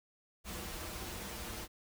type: noise with comb filter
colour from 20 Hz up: pink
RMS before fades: -43 dBFS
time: 0.44-1.68 s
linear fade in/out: 50 ms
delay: 7.3 ms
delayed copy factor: -0.65
effects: none